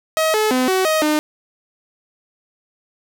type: tone with pitch steps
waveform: sawtooth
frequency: 635 / 430.2 / 254.9 / 376 / 628 / 303.7 Hz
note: D#5 / A4 / C4 / F#4 / D#5 / D#4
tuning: +35 / -39 / -45 / +28 / +16 / -42 cents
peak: -11 dBFS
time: 0.17-1.19 s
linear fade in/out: 0 ms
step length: 170 ms
effects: none